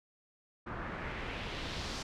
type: noise with low-pass filter sweep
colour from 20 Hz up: pink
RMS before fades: -40 dBFS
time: 0.66-2.03 s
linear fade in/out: 10 ms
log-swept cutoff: 1300 to 5700 Hz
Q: 1.7
effects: none